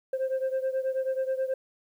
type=beating tone pair; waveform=sine; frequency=523.3 / 532.6 Hz; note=C5 / C5; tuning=0 / +31 cents; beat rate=9.3 Hz; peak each=-26 / -29 dBFS; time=0.13-1.54 s; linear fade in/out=5 ms; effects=tanh soft clip ceiling -23 dBFS + 10-bit